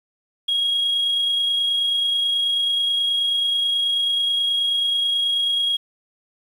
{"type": "tone with amplitude modulation", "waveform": "sine", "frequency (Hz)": 3290, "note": "G#7", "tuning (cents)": -17, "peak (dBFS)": -15, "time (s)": [0.48, 5.77], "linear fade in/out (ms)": 10, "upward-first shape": "sine", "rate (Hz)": 29.3, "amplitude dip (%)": 30, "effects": ["tanh soft clip ceiling -15 dBFS", "8-bit"]}